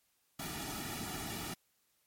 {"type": "noise with comb filter", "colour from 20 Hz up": "pink", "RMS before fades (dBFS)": -41, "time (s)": [0.39, 1.54], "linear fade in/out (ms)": 5, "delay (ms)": 1.9, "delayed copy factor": -0.8, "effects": ["white hiss -75 dBFS RMS until 2.06 s", "MP3 64 kbps"]}